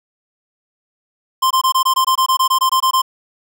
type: tone bursts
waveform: square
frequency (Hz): 1046.5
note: C6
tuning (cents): 0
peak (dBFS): -12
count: 15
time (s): 1.42-3.019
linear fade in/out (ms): 10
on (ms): 87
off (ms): 21
effects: none